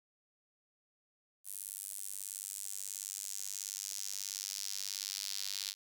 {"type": "tone with high-pass filter sweep", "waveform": "sawtooth", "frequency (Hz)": 98.5, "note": "G2", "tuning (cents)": 9, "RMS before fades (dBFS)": -42, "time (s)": [1.44, 5.75], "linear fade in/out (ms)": 50, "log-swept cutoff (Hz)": [10000, 4400], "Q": 2.2, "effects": []}